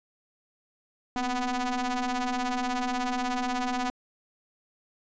sawtooth ring-modulated tone, 246.9 Hz, B3, in tune, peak -20 dBFS, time 1.16-3.9 s, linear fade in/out 0 ms, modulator 502 Hz, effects resampled to 16000 Hz

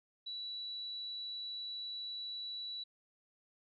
sine tone, 3936 Hz, B7, 7 cents flat, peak -40 dBFS, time 0.26-2.84 s, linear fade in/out 10 ms, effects none

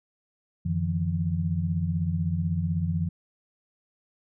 sine tone cluster, 90.4 / 153.2 / 169.2 Hz, F#2 / D#3 / E3, -40 / -27 / +45 cents, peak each -28 / -31 / -27 dBFS, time 0.65-3.09 s, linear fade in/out 10 ms, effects none

